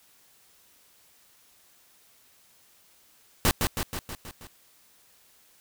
pink noise with echo, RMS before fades -21 dBFS, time 3.45-3.51 s, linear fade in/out 0 ms, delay 160 ms, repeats 6, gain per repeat -4 dB, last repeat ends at 4.47 s, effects white hiss -60 dBFS RMS until 5.6 s

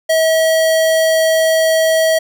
square tone, 643 Hz, E5, 43 cents flat, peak -11 dBFS, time 0.09-2.19 s, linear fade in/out 10 ms, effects none

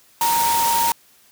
sine tone in noise, 930 Hz, A#5, 4 cents flat, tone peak -17 dBFS, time 0.21-0.92 s, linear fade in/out 2 ms, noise white, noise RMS -23 dBFS, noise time 0.21-0.92 s, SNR +3 dB, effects white hiss -54 dBFS RMS until 1.31 s + high-pass 60 Hz 12 dB/octave

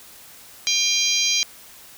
harmonic tone with a mistuned harmonic, 800 Hz, G5, 35 cents sharp, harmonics 3 / 4 / 5 / 6 / 7 / 8, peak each -25 / -25 / -25 / -25 / -25 / -25 dBFS, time 0.67-1.43 s, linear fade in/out 0 ms, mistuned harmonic 7, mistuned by +32 cents, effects white hiss -45 dBFS RMS until 1.97 s

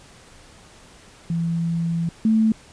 sine tone pair in turn, 167.5 / 220.3 Hz, E3 / A3, +28 / +2 cents, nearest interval perfect fourth, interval 474 cents, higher second, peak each -20 / -14 dBFS, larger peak second, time 1.3-2.09 / 2.25-2.52 s, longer first, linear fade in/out 2 ms, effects pink hiss -48 dBFS RMS until 2.72 s + resampled to 22050 Hz

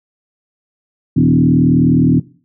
sine tone with frequency modulation, 207.7 Hz, G#3, in tune, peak -7 dBFS, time 1.16-2.2 s, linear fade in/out 10 ms, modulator 39.4 Hz, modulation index 2.4, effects noise-tail reverb RT60 0.4 s tail -19 dB re dry + high-pass 100 Hz 12 dB/octave

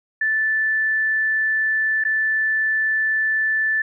sine tone with dropouts, 1756 Hz, A6, 4 cents flat, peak -17 dBFS, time 0.21-3.82 s, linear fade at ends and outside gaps 5 ms, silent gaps 2.039-2.049 s, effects none

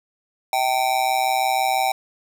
square tone with amplitude modulation, 773 Hz, G5, 24 cents flat, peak -15 dBFS, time 0.53-1.92 s, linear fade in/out 2 ms, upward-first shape sine, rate 126 Hz, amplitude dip 85%, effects none

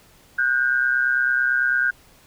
sine tone pair together, 1460 / 1589 Hz, F#6 / G6, -24 / +23 cents, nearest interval minor second, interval 147 cents, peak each -20 dBFS, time 0.38-1.91 s, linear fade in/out 10 ms, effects pink hiss -53 dBFS RMS until 2.26 s

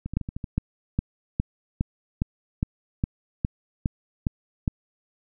two click trains, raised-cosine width 5 ms, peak -19 / -10 dBFS, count 6 / 12, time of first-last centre 0.06-0.442 / 0.17-4.678 s, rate 13.1 / 2.44 Hz, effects none

